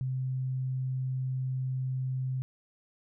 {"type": "tone", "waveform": "sine", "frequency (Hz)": 130, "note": "C3", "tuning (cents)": -11, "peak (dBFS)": -29, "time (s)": [0.01, 2.42], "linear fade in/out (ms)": 0, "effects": []}